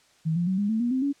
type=tone with pitch steps; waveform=sine; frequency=160 / 173.48 / 188.09 / 203.9 / 221.1 / 239.7 / 259.9 / 281.8 Hz; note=D#3 / F3 / F#3 / G#3 / A3 / A#3 / C4 / C#4; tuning=+49 / -11 / +29 / -32 / +9 / +48 / -11 / +29 cents; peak=-22 dBFS; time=0.25-1.13 s; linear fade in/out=20 ms; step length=110 ms; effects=white hiss -60 dBFS RMS until 1.2 s + low-pass 7000 Hz 12 dB/octave